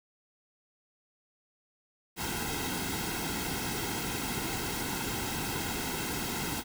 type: noise with comb filter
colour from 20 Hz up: pink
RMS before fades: -34 dBFS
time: 2.16-6.64 s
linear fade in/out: 50 ms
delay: 1.7 ms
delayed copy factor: -0.7
effects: none